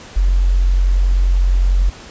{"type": "tone", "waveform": "sine", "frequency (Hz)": 45.31, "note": "F#1", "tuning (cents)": -36, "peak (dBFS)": -10, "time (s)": [0.16, 1.9], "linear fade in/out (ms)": 10, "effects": ["pink hiss -37 dBFS RMS until 2.1 s", "resampled to 16000 Hz"]}